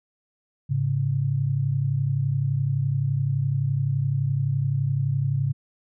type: tone pair together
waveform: sine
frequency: 106.84 / 138.59 Hz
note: G#2 / C#3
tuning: +50 / 0 cents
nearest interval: perfect fourth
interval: 450 cents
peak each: -26 / -22 dBFS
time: 0.69-5.53 s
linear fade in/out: 20 ms
effects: none